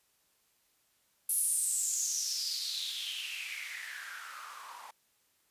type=noise with band-pass filter sweep; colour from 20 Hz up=blue; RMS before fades=-36 dBFS; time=1.29-4.91 s; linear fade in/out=5 ms; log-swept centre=11000 to 890 Hz; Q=6.5; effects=white hiss -72 dBFS RMS until 5.5 s + resampled to 32000 Hz